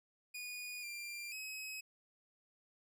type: tone with pitch steps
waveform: sawtooth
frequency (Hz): 2458 / 2380 / 2550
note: D#7 / D7 / D#7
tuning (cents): -22 / +22 / +42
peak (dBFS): -40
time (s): 0.34-1.81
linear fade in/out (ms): 10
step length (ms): 490
effects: none